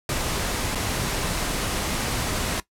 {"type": "noise with dropouts", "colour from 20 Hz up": "pink", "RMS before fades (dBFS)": -26, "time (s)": [0.09, 2.6], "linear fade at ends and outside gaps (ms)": 2, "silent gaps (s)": [0.75, 0.755], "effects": ["noise-tail reverb RT60 0.1 s tail -17 dB re dry", "low-pass 12000 Hz 12 dB/octave"]}